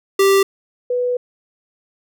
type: tone pair in turn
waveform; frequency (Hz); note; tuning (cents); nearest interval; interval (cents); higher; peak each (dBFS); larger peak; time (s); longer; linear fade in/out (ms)
square / sine; 391.7 / 493.5; G4 / B4; -1 / -1; major third; 400; second; -11 / -16; first; 0.19-0.43 / 0.9-1.17; second; 5
effects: none